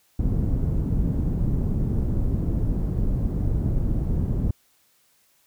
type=low-pass noise; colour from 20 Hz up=pink; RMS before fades=-23 dBFS; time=0.19-4.51 s; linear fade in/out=5 ms; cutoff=210 Hz; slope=12 dB/octave; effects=white hiss -63 dBFS RMS until 5.46 s